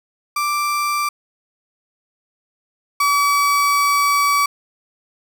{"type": "tone pair in turn", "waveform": "35% pulse", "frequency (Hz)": [1174.7, 1143.2], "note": ["D6", "D6"], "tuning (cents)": [0, -47], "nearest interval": "unison", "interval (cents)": 47, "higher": "first", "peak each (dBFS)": [-16, -12], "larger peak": "second", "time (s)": [[0.36, 1.09], [3, 4.46]], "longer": "second", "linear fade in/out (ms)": 5, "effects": []}